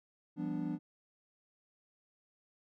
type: chord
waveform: triangle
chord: G dominant seventh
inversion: third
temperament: equal with one note detuned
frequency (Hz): 170.13 / 196 / 246.9 / 293.7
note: F3 / G3 / B3 / D4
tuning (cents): -45 / 0 / 0 / 0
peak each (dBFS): -38 / -40 / -39 / -36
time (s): 0.36-0.79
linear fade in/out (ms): 50
effects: none